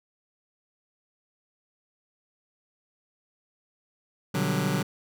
sawtooth chord, G major seventh, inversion first, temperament just, 122.5 / 147 / 183.75 / 196 Hz, B2 / D3 / F#3 / G3, -14 / +2 / -12 / 0 cents, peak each -28 / -24 / -24 / -28 dBFS, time 4.34-4.83 s, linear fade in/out 10 ms, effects none

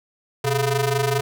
sawtooth ring-modulated tone, 277.2 Hz, C#4, in tune, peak -12 dBFS, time 0.44-1.21 s, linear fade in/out 10 ms, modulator 151 Hz, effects none

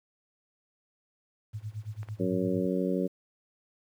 sine tone with tremolo, 106.9 Hz, A2, 49 cents flat, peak -32 dBFS, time 1.53-2.67 s, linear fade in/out 20 ms, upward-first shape sine, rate 8.9 Hz, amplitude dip 95%
clicks, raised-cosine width 0.5 ms, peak -32 dBFS, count 2, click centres 2.031 / 2.087 s
harmonic tone, 92.5 Hz, F#2, in tune, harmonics 2 / 3 / 4 / 5 / 6, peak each -30 / -32 / -33 / -34 / -35 dBFS, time 2.19-3.08 s, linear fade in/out 20 ms
effects 10-bit

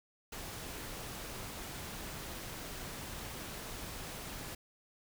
pink noise, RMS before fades -44 dBFS, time 0.32-4.55 s, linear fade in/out 5 ms, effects none

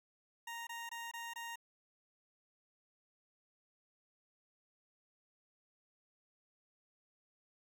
20% pulse tone bursts, 932.3 Hz, A#5, in tune, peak -38 dBFS, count 5, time 0.47-1.558 s, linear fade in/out 5 ms, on 200 ms, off 22 ms, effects none

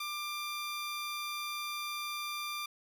15% pulse tone, 1189 Hz, D6, 21 cents sharp, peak -30 dBFS, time 0-2.66 s, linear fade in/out 5 ms, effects none

